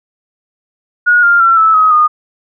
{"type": "tone with pitch steps", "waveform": "sine", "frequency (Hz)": [1446, 1399.2, 1353.8, 1310, 1267.6, 1226.5], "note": ["F#6", "F6", "E6", "E6", "D#6", "D#6"], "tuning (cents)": [-40, 3, 46, -11, 32, -25], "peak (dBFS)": -5, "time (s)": [1.06, 2.08], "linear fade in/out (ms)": 20, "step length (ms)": 170, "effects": []}